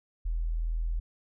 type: tone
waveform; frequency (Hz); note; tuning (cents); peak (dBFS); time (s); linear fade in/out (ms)
sine; 41; E1; -9; -27; 0.25-1; 10
effects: none